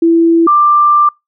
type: tone pair in turn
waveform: sine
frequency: 332.9 / 1183.4 Hz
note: E4 / D6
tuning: +17 / +13 cents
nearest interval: octave + minor seventh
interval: 2196 cents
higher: second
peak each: -5 dBFS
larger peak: neither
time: 0.02-0.47 / 0.47-1.09 s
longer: second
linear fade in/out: 5 ms
effects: noise-tail reverb RT60 0.2 s tail -26 dB re dry